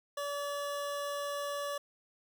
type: tone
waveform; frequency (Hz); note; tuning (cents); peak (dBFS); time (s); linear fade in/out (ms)
25% pulse; 573; D5; -43; -31; 0.17-1.78; 5
effects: none